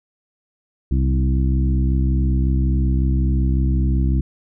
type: harmonic tone with a mistuned harmonic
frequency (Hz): 65.41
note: C2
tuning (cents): 0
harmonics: 1 / 2 / 3 / 4 / 5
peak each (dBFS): -16 / -22 / -26 / -28 / -30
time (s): 0.91-4.21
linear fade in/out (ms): 5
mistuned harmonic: 2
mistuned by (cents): +25
effects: none